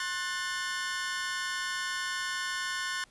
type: chord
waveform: sawtooth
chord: F# diminished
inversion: second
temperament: just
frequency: 1065.6 / 1480 / 1776 Hz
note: C6 / F#6 / A6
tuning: +31 / 0 / +16 cents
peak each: -34 / -32 / -32 dBFS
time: 0-3.04 s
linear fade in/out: 2 ms
effects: pink hiss -62 dBFS RMS until 3.1 s + resampled to 24000 Hz